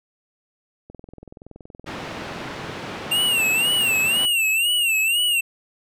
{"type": "click train", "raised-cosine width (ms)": 2, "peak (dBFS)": -27, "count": 39, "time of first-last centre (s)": [0.9, 2.692], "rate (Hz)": 21.2}
{"type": "band-pass noise", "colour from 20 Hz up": "pink", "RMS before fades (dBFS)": -33, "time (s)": [1.86, 4.26], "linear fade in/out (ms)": 10, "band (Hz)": [150, 3200], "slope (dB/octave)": 12}
{"type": "tone with vibrato", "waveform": "square", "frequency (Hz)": 2754, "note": "F7", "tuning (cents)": -25, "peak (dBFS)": -18, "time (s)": [3.11, 5.41], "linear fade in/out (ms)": 10, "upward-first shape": "sine", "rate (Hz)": 2, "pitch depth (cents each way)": 120}
{"type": "noise with exponential decay", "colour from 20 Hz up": "violet", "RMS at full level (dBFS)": -37, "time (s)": [3.8, 4.31], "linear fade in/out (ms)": 5, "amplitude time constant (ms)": 110}
{"effects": []}